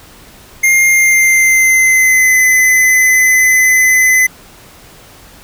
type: tone with pitch glide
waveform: square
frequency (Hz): 2118 to 2027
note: C7 to B6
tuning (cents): +21 to +45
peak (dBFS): -7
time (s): 0.63-4.27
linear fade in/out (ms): 10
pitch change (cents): -76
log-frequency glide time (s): 0.88-2.41
effects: pink hiss -39 dBFS RMS until 5.43 s